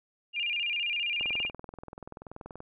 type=tone with vibrato; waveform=sine; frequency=2600 Hz; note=E7; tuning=24 cents flat; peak=-28 dBFS; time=0.33-1.51 s; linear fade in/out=50 ms; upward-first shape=square; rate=15 Hz; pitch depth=140 cents each way
type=click train; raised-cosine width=1 ms; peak=-28 dBFS; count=30; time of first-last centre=1.21-2.604 s; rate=20.8 Hz
effects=none